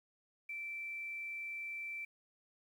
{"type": "tone with quantisation", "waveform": "sine", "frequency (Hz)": 2335, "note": "D7", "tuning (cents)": -11, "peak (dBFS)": -40, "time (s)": [0.49, 2.05], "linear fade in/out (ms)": 5, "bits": 11, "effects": []}